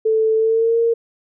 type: tone with pitch glide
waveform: sine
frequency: 440.7 to 462.3 Hz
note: A4 to A#4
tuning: +3 to -14 cents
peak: -13 dBFS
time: 0.05-0.94 s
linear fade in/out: 10 ms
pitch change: +83 cents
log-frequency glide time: 0.36-0.78 s
effects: none